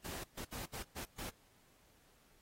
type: noise bursts at uneven times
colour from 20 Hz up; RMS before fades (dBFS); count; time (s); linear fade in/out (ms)
pink; -45; 6; 0.04-0.24 / 0.37-0.45 / 0.52-0.66 / 0.73-0.83 / 0.96-1.05 / 1.18-1.3; 10
effects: pink hiss -69 dBFS RMS until 2.41 s + AAC 48 kbps